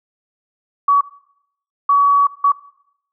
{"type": "tone bursts at uneven times", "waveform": "sine", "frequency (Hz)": 1133, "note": "C#6", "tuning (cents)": 37, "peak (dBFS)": -9, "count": 3, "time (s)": [[0.88, 1.01], [1.89, 2.27], [2.44, 2.52]], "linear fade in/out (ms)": 5, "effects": ["noise-tail reverb RT60 0.7 s tail -18 dB re dry"]}